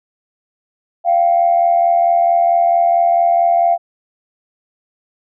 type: tone pair together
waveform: sine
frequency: 690 / 774.5 Hz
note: F5 / G5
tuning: -21 / -21 cents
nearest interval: major second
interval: 200 cents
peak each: -10 / -16 dBFS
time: 1.04-3.78 s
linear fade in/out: 50 ms
effects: tanh soft clip ceiling -3 dBFS